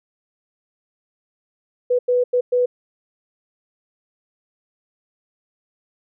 sine tone bursts at uneven times, 493.9 Hz, B4, in tune, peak -14 dBFS, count 4, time 1.9-1.99 / 2.08-2.24 / 2.33-2.41 / 2.52-2.66 s, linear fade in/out 10 ms, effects none

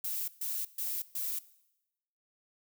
violet noise bursts, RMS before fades -35 dBFS, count 4, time 0.04-1.39 s, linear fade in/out 5 ms, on 240 ms, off 130 ms, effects noise-tail reverb RT60 0.9 s tail -19 dB re dry

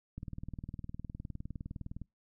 click train, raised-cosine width 5 ms, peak -29 dBFS, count 37, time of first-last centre 0.18-2.017 s, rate 19.6 Hz, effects noise-tail reverb RT60 0.2 s tail -26 dB re dry

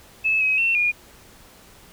sine tone with pitch steps, 2603 / 2544 / 2700 / 2432 Hz, E7 / D#7 / E7 / D#7, -22 / +38 / +41 / -40 cents, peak -17 dBFS, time 0.24-0.92 s, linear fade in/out 20 ms, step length 170 ms, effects pink hiss -49 dBFS RMS until 1.92 s

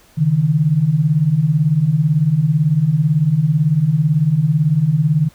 sine beating tone pair, 138.59 / 156.59 Hz, C#3 / D#3, 0 / +11 cents, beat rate 18 Hz, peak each -17 / -13 dBFS, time 0.17-5.29 s, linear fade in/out 20 ms, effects pink hiss -50 dBFS RMS until 5.34 s

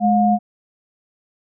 sine tone pair together, 210.4 / 715 Hz, G#3 / F5, +23 / +41 cents, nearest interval octave + major sixth, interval 2118 cents, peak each -15 dBFS, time 0-0.39 s, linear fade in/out 50 ms, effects none

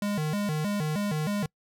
square tone with vibrato, 177.3 Hz, F3, 26 cents sharp, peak -27 dBFS, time 0.02-1.46 s, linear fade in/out 2 ms, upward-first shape square, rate 3.2 Hz, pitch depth 250 cents each way, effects noise-tail reverb RT60 0.1 s tail -26 dB re dry

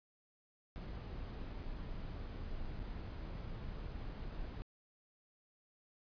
brown noise with dropouts, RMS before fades -44 dBFS, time 0.76-4.62 s, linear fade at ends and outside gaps 0 ms, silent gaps 1.631-1.636 / 2.792-2.8 s, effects resampled to 11025 Hz

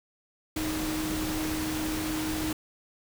sine tone in noise, 311.7 Hz, D#4, 3 cents sharp, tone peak -30 dBFS, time 0.56-2.53 s, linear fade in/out 5 ms, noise pink, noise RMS -34 dBFS, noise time 0.56-2.53 s, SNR +1 dB, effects none

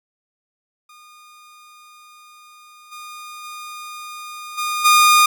sawtooth tone with level steps, 1221 Hz, D#6, 33 cents flat, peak -40 / -30 / -28 / -17 / -6 dBFS, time 0.89-5.26 s, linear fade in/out 5 ms, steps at 2.91 / 3.43 / 4.57 / 4.84 s, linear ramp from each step 20 ms, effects none

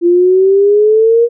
sine exponential sweep, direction up, 341.9 to 476.1 Hz, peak -5 dBFS, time 0.01-1.29 s, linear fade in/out 50 ms, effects none

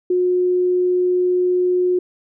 sine tone, 361.5 Hz, F#4, 40 cents flat, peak -14 dBFS, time 0.1-1.99 s, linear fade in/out 5 ms, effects none

